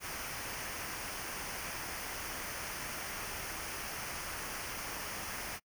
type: noise with comb filter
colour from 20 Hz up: pink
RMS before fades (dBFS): -41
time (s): 0-5.6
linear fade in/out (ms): 50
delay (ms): 0.26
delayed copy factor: -0.6
effects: noise-tail reverb RT60 0.1 s tail -26 dB re dry